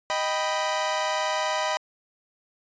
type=chord; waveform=sawtooth; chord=Eb augmented; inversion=none; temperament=equal; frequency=622.3 / 784 / 987.8 Hz; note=Eb5 / G5 / B5; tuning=0 / 0 / 0 cents; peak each=-24 / -27 / -24 dBFS; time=0.1-1.77 s; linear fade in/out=0 ms; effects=resampled to 16000 Hz